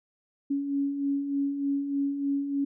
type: beating tone pair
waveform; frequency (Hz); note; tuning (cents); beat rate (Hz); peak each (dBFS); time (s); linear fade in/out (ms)
sine; 277.2 / 280.5; C#4 / C#4; 0 / +21; 3.3; -35 / -26; 0.5-2.65; 10
effects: none